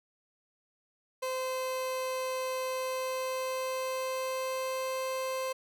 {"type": "tone with pitch glide", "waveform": "30% pulse", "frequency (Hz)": [517, 522.4], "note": ["C5", "C5"], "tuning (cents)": [-21, -3], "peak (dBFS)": -29, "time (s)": [1.22, 5.53], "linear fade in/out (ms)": 10, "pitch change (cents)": 18, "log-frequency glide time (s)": [2.65, 5.01], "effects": []}